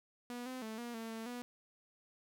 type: tone with pitch steps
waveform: sawtooth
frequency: 243.1 / 256.6 / 219.9 / 238.6 / 225.7 / 224.2 / 244.1 Hz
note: B3 / C4 / A3 / A#3 / A3 / A3 / B3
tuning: -27 / -34 / -1 / +41 / +44 / +33 / -20 cents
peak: -38 dBFS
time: 0.3-1.42 s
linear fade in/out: 0 ms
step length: 160 ms
effects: none